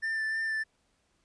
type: tone with vibrato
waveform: triangle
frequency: 1777 Hz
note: A6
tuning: 17 cents sharp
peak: -27 dBFS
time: 0.02-0.64 s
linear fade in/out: 20 ms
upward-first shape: sine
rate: 3.2 Hz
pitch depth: 17 cents each way
effects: pink hiss -72 dBFS RMS until 1.24 s + resampled to 22050 Hz